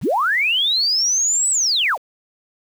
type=linear two-way sweep; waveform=sine; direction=up then down; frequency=51.91 to 8050 to 400.5 Hz; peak=-15 dBFS; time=0.01-1.98 s; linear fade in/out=50 ms; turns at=1.5 s; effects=7-bit